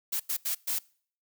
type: noise bursts at uneven times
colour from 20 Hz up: blue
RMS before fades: -30 dBFS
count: 4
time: 0.12-0.2 / 0.29-0.37 / 0.45-0.55 / 0.67-0.79 s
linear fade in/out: 10 ms
effects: noise-tail reverb RT60 0.5 s tail -24 dB re dry